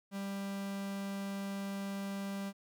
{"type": "tone", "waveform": "45% pulse", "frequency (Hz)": 197.4, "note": "G3", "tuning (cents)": 12, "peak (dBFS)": -37, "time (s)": [0.11, 2.53], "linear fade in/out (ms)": 50, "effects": []}